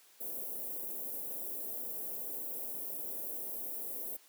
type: band-stop noise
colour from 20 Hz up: white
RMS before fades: -40 dBFS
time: 0.2-4.17 s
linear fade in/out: 10 ms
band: 600 to 12000 Hz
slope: 24 dB/octave
effects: white hiss -62 dBFS RMS until 4.28 s + high-pass 300 Hz 12 dB/octave